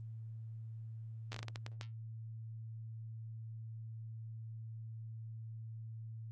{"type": "slowing click train", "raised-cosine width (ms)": 0.2, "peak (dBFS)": -26, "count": 10, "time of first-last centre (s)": [1.32, 1.812], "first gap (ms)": 10, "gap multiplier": 1.4, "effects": ["added 112 Hz sine -44 dBFS peak until 6.31 s", "Opus 32 kbps"]}